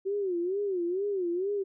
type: tone with vibrato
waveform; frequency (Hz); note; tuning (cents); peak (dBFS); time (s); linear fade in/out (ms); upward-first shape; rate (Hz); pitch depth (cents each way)
sine; 374.8; F#4; +22; -27; 0.05-1.64; 20; sine; 2.2; 160
effects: none